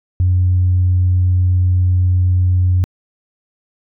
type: tone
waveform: sine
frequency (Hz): 90.8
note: F#2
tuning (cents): -32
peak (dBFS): -9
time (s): 0.2-2.84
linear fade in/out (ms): 0
effects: tanh soft clip ceiling -6 dBFS